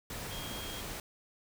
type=tone in noise; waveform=sine; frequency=3247 Hz; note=G#7; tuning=40 cents flat; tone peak=-45 dBFS; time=0.31-0.81 s; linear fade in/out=2 ms; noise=pink; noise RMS=-41 dBFS; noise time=0.1-1 s; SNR=-7 dB; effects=none